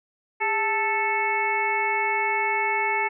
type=harmonic tone with a mistuned harmonic; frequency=440 Hz; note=A4; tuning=in tune; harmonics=1 / 2 / 3 / 4 / 5 / 6; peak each=-31 / -25 / -35 / -32 / -25 / -35 dBFS; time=0.4-3.09 s; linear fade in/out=20 ms; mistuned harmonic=1; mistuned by=-130 cents; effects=none